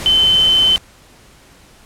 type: tone in noise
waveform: sine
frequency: 3066 Hz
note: G7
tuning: 39 cents flat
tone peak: -9 dBFS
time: 0.06-0.76 s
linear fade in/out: 0 ms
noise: pink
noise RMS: -27 dBFS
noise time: 0-0.78 s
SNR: +15 dB
effects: pink hiss -46 dBFS RMS until 1.85 s + low-pass 11000 Hz 12 dB/octave